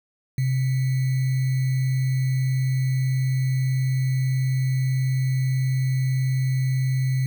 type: tone with sample-and-hold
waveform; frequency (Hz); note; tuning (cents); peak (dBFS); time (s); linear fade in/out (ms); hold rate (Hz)
sine; 130.81; C3; 0; -19; 0.38-7.26; 2; 2100
effects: none